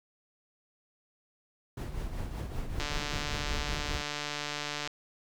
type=noise with tremolo; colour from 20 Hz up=brown; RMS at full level=-33 dBFS; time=1.77-4.02 s; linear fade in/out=5 ms; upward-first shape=triangle; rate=5.2 Hz; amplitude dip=60%
type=click train; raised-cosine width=0.2 ms; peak=-17 dBFS; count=306; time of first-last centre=2.8-4.875 s; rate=147 Hz
effects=none